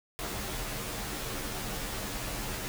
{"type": "noise with comb filter", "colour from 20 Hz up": "pink", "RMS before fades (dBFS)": -36, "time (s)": [0.19, 2.68], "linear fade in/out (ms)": 0, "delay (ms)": 12, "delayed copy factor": -0.9, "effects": []}